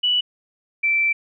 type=tone pair in turn; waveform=sine; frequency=2955 / 2335 Hz; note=F#7 / D7; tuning=-3 / -11 cents; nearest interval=major third; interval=408 cents; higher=first; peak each=-16 dBFS; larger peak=neither; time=0.03-0.21 / 0.83-1.13 s; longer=second; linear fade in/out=10 ms; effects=none